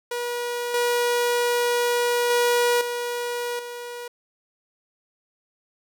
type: tone with level steps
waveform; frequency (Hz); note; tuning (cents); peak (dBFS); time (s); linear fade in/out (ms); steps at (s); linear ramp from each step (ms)
sawtooth; 482.2; B4; -41; -22 / -16 / -14 / -22 / -29; 0.11-4.08; 5; 0.74 / 2.3 / 2.81 / 3.59; 2
effects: none